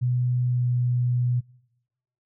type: tone with pitch glide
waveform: sine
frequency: 124.1 to 123.1 Hz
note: B2 to B2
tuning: +9 to -5 cents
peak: -20 dBFS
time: 0.01-1.41 s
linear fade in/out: 20 ms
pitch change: -14 cents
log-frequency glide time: 0.45-0.67 s
effects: noise-tail reverb RT60 1.0 s tail -26 dB re dry